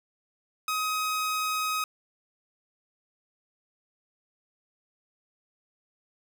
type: tone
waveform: sawtooth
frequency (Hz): 1262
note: D#6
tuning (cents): +24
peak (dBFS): -23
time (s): 0.68-1.84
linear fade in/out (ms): 2
effects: none